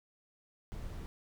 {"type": "noise", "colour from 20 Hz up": "brown", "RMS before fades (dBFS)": -42, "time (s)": [0.72, 1.06], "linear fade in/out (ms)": 0, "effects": []}